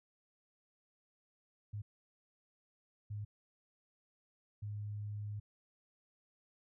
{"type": "tone bursts at uneven times", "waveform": "sine", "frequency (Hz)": 104.1, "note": "G#2", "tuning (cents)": 5, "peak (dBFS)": -39, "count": 3, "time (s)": [[1.73, 1.82], [3.1, 3.25], [4.62, 5.4]], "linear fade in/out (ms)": 10, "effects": []}